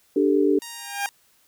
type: chord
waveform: sine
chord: D suspended fourth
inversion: none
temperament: equal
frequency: 293.7 / 392 / 440 Hz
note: D4 / G4 / A4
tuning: 0 / 0 / 0 cents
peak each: -20 / -20 / -23 dBFS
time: 0.16-0.59 s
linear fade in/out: 5 ms
type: tone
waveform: 5% pulse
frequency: 935 Hz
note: A#5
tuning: 5 cents sharp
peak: -23 dBFS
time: 0.62-1.09 s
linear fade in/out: 0 ms
type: tone with exponential growth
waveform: 20% pulse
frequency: 804 Hz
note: G5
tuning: 44 cents sharp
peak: -16 dBFS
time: 0.66-1.06 s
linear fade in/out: 0 ms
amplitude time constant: 86 ms
effects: white hiss -61 dBFS RMS until 1.47 s